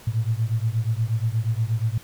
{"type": "beating tone pair", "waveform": "sine", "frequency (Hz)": [108.8, 117.2], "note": ["A2", "A#2"], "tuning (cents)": [-19, 10], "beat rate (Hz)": 8.4, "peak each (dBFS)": [-23, -24], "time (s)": [0.07, 1.98], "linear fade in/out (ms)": 5, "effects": ["pink hiss -47 dBFS RMS until 2.03 s"]}